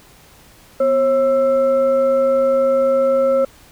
sine tone with frequency modulation, 540 Hz, C#5, 45 cents flat, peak -12 dBFS, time 0.8-3.45 s, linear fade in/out 5 ms, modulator 788 Hz, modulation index 0.4, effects pink hiss -47 dBFS RMS until 3.71 s

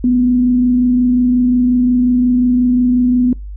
sine tone with frequency modulation, 247.8 Hz, B3, 6 cents sharp, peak -9 dBFS, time 0.04-3.33 s, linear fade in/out 2 ms, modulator 25.6 Hz, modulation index 0.2, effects noise-tail reverb RT60 0.3 s tail -26 dB re dry + added 50 Hz sine -25 dBFS peak until 3.56 s

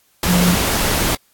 sine tone in noise, 177.4 Hz, F3, 27 cents sharp, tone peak -13 dBFS, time 0.28-0.55 s, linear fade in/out 2 ms, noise pink, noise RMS -18 dBFS, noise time 0.23-1.15 s, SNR +2 dB, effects white hiss -58 dBFS RMS until 1.33 s + AAC 64 kbps

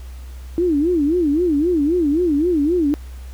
sine tone with vibrato, 320 Hz, D#4, 49 cents sharp, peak -14 dBFS, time 0.58-2.94 s, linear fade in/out 0 ms, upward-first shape sine, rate 3.8 Hz, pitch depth 220 cents each way, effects added 63 Hz sine -31 dBFS peak until 3.33 s + pink hiss -48 dBFS RMS until 3.33 s

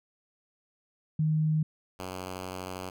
sine / 5% pulse tone pair in turn, 155.56 / 92.5 Hz, D#3 / F#2, 0 / 0 cents, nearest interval major sixth, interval 900 cents, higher first, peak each -23 / -25 dBFS, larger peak first, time 1.19-1.63 / 1.99-2.9 s, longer second, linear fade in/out 5 ms, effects none

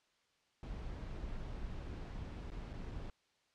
brown noise with dropouts, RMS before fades -44 dBFS, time 0.63-3.1 s, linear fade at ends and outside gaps 1 ms, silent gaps 2.503-2.518 / 2.731-2.736 / 2.913-2.916 s, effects white hiss -75 dBFS RMS until 3.54 s + low-pass 5000 Hz 12 dB/octave

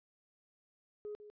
sine tone with echo, 418.5 Hz, G#4, 13 cents sharp, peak -39 dBFS, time 1.05-1.15 s, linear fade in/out 0 ms, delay 150 ms, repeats 1, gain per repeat -11 dB, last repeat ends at 1.3 s, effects tanh soft clip ceiling -36 dBFS + resampled to 11025 Hz

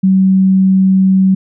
sine tone, 190 Hz, F#3, 46 cents sharp, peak -6 dBFS, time 0.03-1.35 s, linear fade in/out 10 ms, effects none

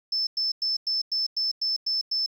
sine tone bursts, 5274 Hz, E8, in tune, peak -23 dBFS, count 9, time 0.12-2.262 s, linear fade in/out 5 ms, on 150 ms, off 99 ms, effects 9-bit

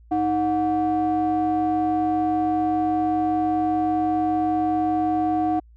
triangle ring-modulated tone, 207.7 Hz, G#3, in tune, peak -14 dBFS, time 0.11-5.6 s, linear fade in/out 10 ms, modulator 521 Hz, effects added 57 Hz sine -47 dBFS peak until 5.76 s

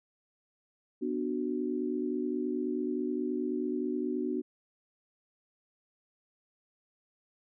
sine chord, B minor, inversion none, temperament just, 246.9 / 296.3 / 370.4 Hz, B3 / D4 / F#4, 0 / +15 / +2 cents, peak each -34 dBFS, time 1.01-4.42 s, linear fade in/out 20 ms, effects none

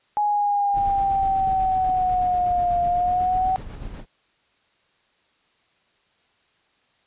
sine exponential two-way sweep, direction down then up, 836 to 700 to 756 Hz, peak -18 dBFS, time 0.17-3.56 s, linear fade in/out 0 ms, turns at 2.82 s
brown noise with tremolo, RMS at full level -33 dBFS, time 0.73-4.06 s, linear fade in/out 50 ms, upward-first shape square, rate 8.1 Hz, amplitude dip 35%
effects white hiss -64 dBFS RMS until 7.06 s + resampled to 8000 Hz

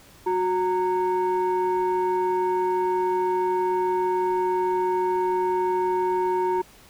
sine tone pair together, 365.8 / 923.1 Hz, F#4 / A#5, -20 / -17 cents, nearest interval octave + major third, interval 1603 cents, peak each -21 / -22 dBFS, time 0.26-6.62 s, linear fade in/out 10 ms, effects tanh soft clip ceiling -17 dBFS + pink hiss -51 dBFS RMS until 6.89 s

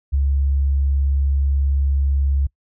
sine tone with ADSR envelope, 69.2 Hz, C#2, 2 cents flat, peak -13 dBFS, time 0.12-2.47 s, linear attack 24 ms, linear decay 9 ms, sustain -2 dB, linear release 9 ms, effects noise-tail reverb RT60 0.1 s tail -24 dB re dry

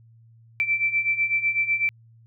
sine beating tone pair, 2330 / 2338 Hz, D7 / D7, -14 / -8 cents, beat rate 8 Hz, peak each -26 / -22 dBFS, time 0.6-1.89 s, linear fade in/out 0 ms, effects added 114 Hz sine -50 dBFS peak until 2.26 s

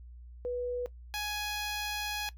sine / 10% pulse tone pair in turn, 491 / 834.6 Hz, B4 / G#5, -10 / +8 cents, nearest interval major sixth, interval 918 cents, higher second, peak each -31 / -25 dBFS, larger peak second, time 0.45-0.86 / 1.14-2.29 s, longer second, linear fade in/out 0 ms, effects noise-tail reverb RT60 0.1 s tail -17 dB re dry + added 60 Hz sine -46 dBFS peak until 2.37 s

